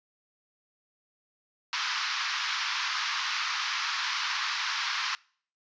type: band-pass noise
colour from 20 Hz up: pink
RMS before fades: -31 dBFS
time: 1.73-5.15 s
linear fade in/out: 0 ms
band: 1000 to 5700 Hz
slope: 48 dB/octave
effects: noise-tail reverb RT60 0.5 s tail -25 dB re dry + resampled to 16000 Hz